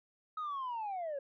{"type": "linear sweep", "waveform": "sine", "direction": "down", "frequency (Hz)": [1278, 537], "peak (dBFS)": -34, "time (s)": [0.37, 1.19], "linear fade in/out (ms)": 5, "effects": ["tanh soft clip ceiling -34 dBFS"]}